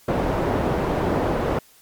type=low-pass noise; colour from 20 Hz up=white; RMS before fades=-22 dBFS; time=0.08-1.59 s; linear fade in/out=5 ms; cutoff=620 Hz; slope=12 dB/octave; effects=white hiss -53 dBFS RMS until 1.81 s + MP3 96 kbps